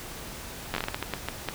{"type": "slowing click train", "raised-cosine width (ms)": 0.3, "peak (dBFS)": -12, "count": 12, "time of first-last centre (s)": [0.74, 1.487], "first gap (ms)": 10, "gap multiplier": 1.35, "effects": ["pink hiss -40 dBFS RMS until 1.54 s"]}